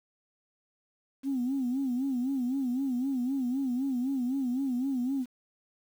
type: tone with vibrato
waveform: sine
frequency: 259 Hz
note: C4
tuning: 17 cents flat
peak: -26 dBFS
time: 1.23-5.26 s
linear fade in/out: 50 ms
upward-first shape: sine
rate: 3.9 Hz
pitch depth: 120 cents each way
effects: tanh soft clip ceiling -23 dBFS + 9-bit